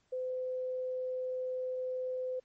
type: tone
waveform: sine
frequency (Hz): 510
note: C5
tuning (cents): -44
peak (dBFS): -33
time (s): 0.12-2.4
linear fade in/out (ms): 10
effects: pink hiss -74 dBFS RMS until 2.44 s + MP3 32 kbps